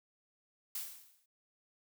blue noise with exponential decay, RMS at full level -37 dBFS, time 0.75-1.26 s, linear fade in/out 5 ms, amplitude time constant 110 ms, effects noise-tail reverb RT60 0.1 s tail -26 dB re dry

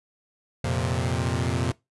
sawtooth chord, F suspended fourth, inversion none, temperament equal, 87.31 / 116.54 / 130.81 Hz, F2 / Bb2 / C3, 0 / 0 / 0 cents, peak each -24 dBFS, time 0.64-1.72 s, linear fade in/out 5 ms, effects noise-tail reverb RT60 0.2 s tail -21 dB re dry + resampled to 24000 Hz

